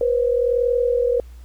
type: tone pair together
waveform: sine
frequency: 482.1 / 523.3 Hz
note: B4 / C5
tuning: -42 / 0 cents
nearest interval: minor second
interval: 142 cents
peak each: -17 / -22 dBFS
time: 0.01-1.2 s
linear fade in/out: 2 ms
effects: added 60 Hz sine -37 dBFS peak until 1.44 s + pink hiss -56 dBFS RMS until 1.44 s